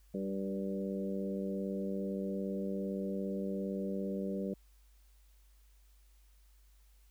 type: harmonic tone with a mistuned harmonic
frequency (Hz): 97.5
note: G2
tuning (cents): -9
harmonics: 2 / 3 / 4 / 5 / 6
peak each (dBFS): -36 / -44 / -42 / -42 / -45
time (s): 0.14-4.54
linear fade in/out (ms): 5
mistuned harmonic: 3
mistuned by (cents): +23
effects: added 50 Hz sine -60 dBFS peak until 7.1 s + white hiss -72 dBFS RMS until 7.1 s